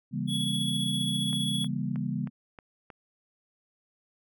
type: chord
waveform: sine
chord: C# diminished seventh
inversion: none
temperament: just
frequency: 138.59 / 166.31 / 199.57 / 239.5 Hz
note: C#3 / E3 / G3 / Bb3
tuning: 0 / +16 / +31 / +47 cents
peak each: -33 / -35 / -33 / -34 dBFS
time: 0.11-2.3 s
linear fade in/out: 50 ms
type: tone with tremolo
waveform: square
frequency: 3368 Hz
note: G#7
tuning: 24 cents sharp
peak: -29 dBFS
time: 0.27-1.68 s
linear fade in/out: 50 ms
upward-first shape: sine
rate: 15 Hz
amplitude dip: 30%
type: click train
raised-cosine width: 0.5 ms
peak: -30 dBFS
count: 6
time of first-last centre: 1.33-2.902 s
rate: 3.18 Hz
effects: none